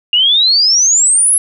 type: exponential sweep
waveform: sine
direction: up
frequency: 2809 to 11170 Hz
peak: -7 dBFS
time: 0.13-1.38 s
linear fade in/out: 2 ms
effects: none